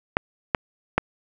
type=clicks; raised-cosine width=0.5 ms; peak=-3 dBFS; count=3; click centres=0.169 / 0.548 / 0.98 s; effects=none